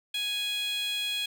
15% pulse tone with high-pass filter, 830.6 Hz, G#5, in tune, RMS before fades -31 dBFS, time 0.14-1.26 s, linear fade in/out 5 ms, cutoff 3100 Hz, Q 4.3, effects none

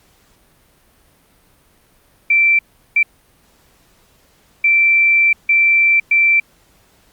sine tone bursts at uneven times, 2342 Hz, D7, 5 cents flat, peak -9 dBFS, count 5, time 2.3-2.59 / 2.96-3.03 / 4.64-5.33 / 5.49-6 / 6.11-6.4 s, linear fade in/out 5 ms, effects pink hiss -54 dBFS RMS until 7.12 s + Opus 48 kbps

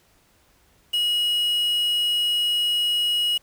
triangle tone with quantisation, 2900 Hz, F#7, 35 cents flat, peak -18 dBFS, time 0.93-3.38 s, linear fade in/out 10 ms, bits 6, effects pink hiss -60 dBFS RMS until 3.42 s

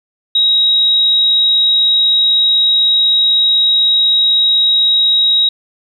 sine tone, 3811 Hz, A#7, 38 cents sharp, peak -8 dBFS, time 0.35-5.49 s, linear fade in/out 5 ms, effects 8-bit

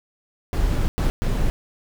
brown noise bursts at uneven times, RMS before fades -20 dBFS, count 3, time 0.53-0.88 / 0.98-1.1 / 1.22-1.5 s, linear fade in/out 0 ms, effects none

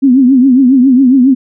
sine tone with vibrato, 259.6 Hz, C4, 13 cents flat, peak -3 dBFS, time 0.02-1.35 s, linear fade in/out 20 ms, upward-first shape triangle, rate 7.3 Hz, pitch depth 140 cents each way, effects none

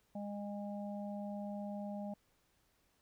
harmonic tone, 204 Hz, G#3, 31 cents flat, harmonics 1 / 3 / 4, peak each -41 / -46 / -50 dBFS, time 0.15-2.14 s, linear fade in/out 5 ms, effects pink hiss -75 dBFS RMS until 3.01 s

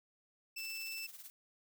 25% pulse tone, 2652 Hz, E7, 10 cents sharp, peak -37 dBFS, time 0.56-1.07 s, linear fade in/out 10 ms
blue noise with tremolo, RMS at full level -49 dBFS, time 0.58-1.3 s, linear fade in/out 0 ms, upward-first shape triangle, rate 18 Hz, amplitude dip 75%
effects none

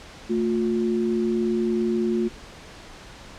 sine tone pair together, 224.1 / 355.8 Hz, A3 / F4, +32 / +32 cents, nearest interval minor sixth, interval 800 cents, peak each -23 dBFS, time 0.29-2.29 s, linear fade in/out 20 ms, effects pink hiss -43 dBFS RMS until 3.38 s + low-pass 6000 Hz 12 dB/octave

